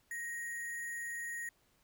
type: tone with sample-and-hold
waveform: sine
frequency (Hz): 1879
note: A#6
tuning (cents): +13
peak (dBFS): -38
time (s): 0.11-1.49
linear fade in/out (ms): 2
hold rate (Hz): 8820
effects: pink hiss -72 dBFS RMS until 1.83 s